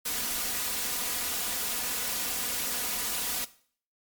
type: noise with comb filter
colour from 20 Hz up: white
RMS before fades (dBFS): -31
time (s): 0.05-3.45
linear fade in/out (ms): 10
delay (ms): 4.1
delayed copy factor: +0.55
effects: noise-tail reverb RT60 0.5 s tail -17 dB re dry + MP3 96 kbps